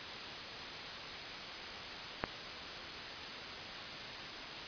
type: click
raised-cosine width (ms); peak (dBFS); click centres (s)
0.5; -16; 2.239
effects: white hiss -43 dBFS RMS until 4.67 s + resampled to 11025 Hz